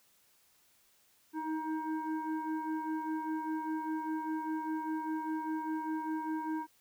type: tone with frequency modulation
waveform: sine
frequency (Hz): 313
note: D#4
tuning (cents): +10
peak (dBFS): -33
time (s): 1.33-6.67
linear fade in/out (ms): 50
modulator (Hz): 631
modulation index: 1.2
effects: white hiss -68 dBFS RMS until 6.8 s